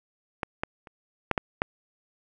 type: clicks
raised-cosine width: 0.5 ms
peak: -13 / -12 / -30 / -7 / -9 / -8 dBFS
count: 6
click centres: 0.432 / 0.635 / 0.872 / 1.313 / 1.378 / 1.619 s
effects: none